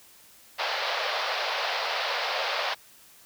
pink band-pass noise, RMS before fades -29 dBFS, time 0.58-2.75 s, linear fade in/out 20 ms, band 510 to 5000 Hz, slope 48 dB/octave, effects white hiss -54 dBFS RMS until 3.25 s

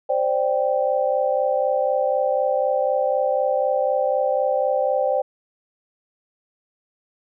sine chord, C suspended second, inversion none, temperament equal, 523.3 / 587.3 / 784 Hz, C5 / D5 / G5, 0 / 0 / 0 cents, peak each -21 / -22 / -24 dBFS, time 0.09-5.22 s, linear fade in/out 10 ms, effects none

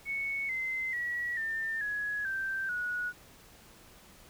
sine tone with pitch steps, 2213 / 2065 / 1926.5 / 1797.5 / 1677.1 / 1564.8 / 1460 Hz, C#7 / C7 / B6 / A6 / G#6 / G6 / F#6, -3 / -23 / -44 / +36 / +16 / -4 / -24 cents, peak -31 dBFS, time 0.05-3.13 s, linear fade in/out 50 ms, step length 440 ms, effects pink hiss -56 dBFS RMS until 4.29 s

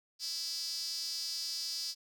sawtooth tone with high-pass filter, 329.6 Hz, E4, in tune, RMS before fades -38 dBFS, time 0.19-1.95 s, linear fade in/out 50 ms, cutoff 4900 Hz, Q 8.5, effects none

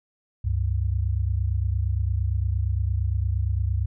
sine tone pair together, 69.3 / 98 Hz, C#2 / G2, 0 / 0 cents, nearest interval tritone, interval 600 cents, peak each -24 dBFS, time 0.44-3.86 s, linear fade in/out 10 ms, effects none

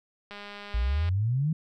click train, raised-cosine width 0.3 ms, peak -26 dBFS, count 160, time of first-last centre 0.31-1.089 s, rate 204 Hz
sine exponential sweep, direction up, 54.1 to 164.81 Hz, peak -23 dBFS, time 0.74-1.53 s, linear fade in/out 5 ms
effects none

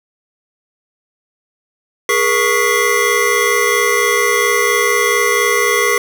square tone cluster, 412.7 / 477 / 1114 / 1980 / 2083 Hz, G#4 / A#4 / C#6 / B6 / C7, -11 / +40 / +8 / +4 / -8 cents, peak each -19 dBFS, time 2.09-5.98 s, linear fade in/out 2 ms, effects none

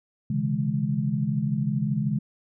sine tone cluster, 130.2 / 143.2 / 163.5 / 208.7 Hz, C3 / D3 / E3 / G#3, -8 / -43 / -14 / +9 cents, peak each -30 / -27 / -30 / -27 dBFS, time 0.3-2.19 s, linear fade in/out 5 ms, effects none

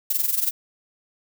violet noise with amplitude modulation, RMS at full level -20 dBFS, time 0.1-0.51 s, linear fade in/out 5 ms, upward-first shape sine, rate 21.7 Hz, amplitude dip 75%, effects none

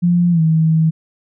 sine tone with pitch glide, 174.61 to 160.12 Hz, F3 to D#3, 0 to +50 cents, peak -10 dBFS, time 0.02-0.91 s, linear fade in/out 20 ms, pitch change -150 cents, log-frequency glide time 0.31-0.41 s, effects none

